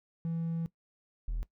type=tone pair in turn; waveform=triangle; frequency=165.7 / 40.97 Hz; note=E3 / E1; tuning=+9 / -10 cents; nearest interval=2 octaves; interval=2419 cents; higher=first; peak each=-28 dBFS; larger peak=neither; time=0.25-0.66 / 1.28-1.43 s; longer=first; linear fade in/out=0 ms; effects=noise-tail reverb RT60 0.1 s tail -19 dB re dry + tanh soft clip ceiling -25 dBFS